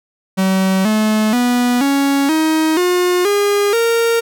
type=tone with pitch steps; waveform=45% pulse; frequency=190 / 215.7 / 245 / 278.2 / 315.9 / 358.7 / 407.3 / 462.5 Hz; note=F#3 / A3 / B3 / C#4 / D#4 / F4 / G#4 / A#4; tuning=+46 / -34 / -14 / +6 / +26 / +46 / -34 / -14 cents; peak=-12 dBFS; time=0.37-4.21 s; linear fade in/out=20 ms; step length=480 ms; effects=none